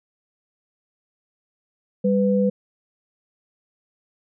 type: tone pair together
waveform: sine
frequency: 197.63 / 498 Hz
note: G3 / B4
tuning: +14 / +14 cents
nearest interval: octave + major third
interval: 1600 cents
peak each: -18 / -20 dBFS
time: 2.04-2.5 s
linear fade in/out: 10 ms
effects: none